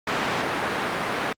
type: band-pass noise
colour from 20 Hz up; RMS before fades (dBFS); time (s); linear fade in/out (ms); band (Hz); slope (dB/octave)
white; -26; 0.07-1.33; 5; 130 to 1700; 12
effects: Opus 48 kbps